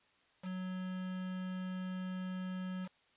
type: tone with quantisation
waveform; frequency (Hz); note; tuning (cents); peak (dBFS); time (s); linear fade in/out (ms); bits
triangle; 185; F#3; 0; -36; 0.42-2.89; 50; 8
effects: white hiss -70 dBFS RMS until 3.16 s + resampled to 8000 Hz